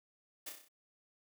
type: noise with echo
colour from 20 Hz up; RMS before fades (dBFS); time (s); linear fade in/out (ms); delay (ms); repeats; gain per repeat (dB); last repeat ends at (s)
white; -43; 0.46-0.5; 10; 31; 6; -4; 0.686
effects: high-pass 200 Hz 12 dB/octave